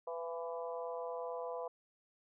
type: harmonic tone with a mistuned harmonic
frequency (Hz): 166.5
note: E3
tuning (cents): +18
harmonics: 3 / 4 / 5 / 6 / 7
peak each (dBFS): -41 / -44 / -51 / -46 / -55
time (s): 0.07-1.68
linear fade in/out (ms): 5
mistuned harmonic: 4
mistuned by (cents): +23
effects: none